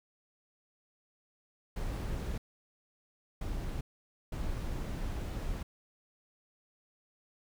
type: noise bursts at uneven times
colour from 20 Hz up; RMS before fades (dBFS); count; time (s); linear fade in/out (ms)
brown; -36; 3; 1.76-2.38 / 3.41-3.81 / 4.32-5.63; 5
effects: none